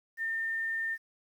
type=tone with quantisation; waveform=sine; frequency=1810 Hz; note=A6; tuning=48 cents sharp; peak=-30 dBFS; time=0.17-0.98 s; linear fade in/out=50 ms; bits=10; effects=none